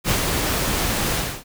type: noise with ADSR envelope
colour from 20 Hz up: pink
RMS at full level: -19 dBFS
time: 0.04-1.44 s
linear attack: 57 ms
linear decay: 110 ms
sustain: -3 dB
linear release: 280 ms
effects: none